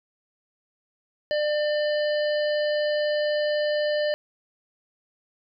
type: harmonic tone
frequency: 598 Hz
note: D5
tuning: 31 cents sharp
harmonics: 1 / 3 / 5 / 7 / 8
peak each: -22 / -32 / -36 / -39 / -40 dBFS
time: 1.31-4.14 s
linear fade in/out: 0 ms
effects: none